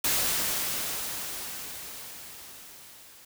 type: noise with level ramp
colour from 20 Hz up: white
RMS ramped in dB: -25 to -52 dBFS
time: 0.04-3.25 s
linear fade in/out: 5 ms
effects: none